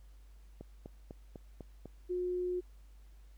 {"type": "click train", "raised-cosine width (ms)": 2, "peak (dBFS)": -32, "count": 6, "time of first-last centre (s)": [0.61, 1.857], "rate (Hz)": 4.01}
{"type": "tone", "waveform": "sine", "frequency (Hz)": 360, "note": "F#4", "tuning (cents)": -47, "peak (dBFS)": -32, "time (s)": [2.09, 2.61], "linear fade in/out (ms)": 20}
{"effects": ["added 50 Hz sine -53 dBFS peak until 3.37 s", "pink hiss -71 dBFS RMS until 3.37 s"]}